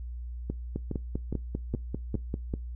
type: two click trains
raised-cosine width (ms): 3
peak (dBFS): -18 / -18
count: 5 / 10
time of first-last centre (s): 0.5-2.153 / 0.76-2.539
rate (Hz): 2.42 / 5.06
effects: noise-tail reverb RT60 0.2 s tail -22 dB re dry + added 60 Hz sine -35 dBFS peak until 2.75 s